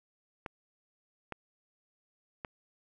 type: clicks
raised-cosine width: 0.5 ms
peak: -23 dBFS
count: 3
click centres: 0.462 / 1.323 / 2.448 s
effects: none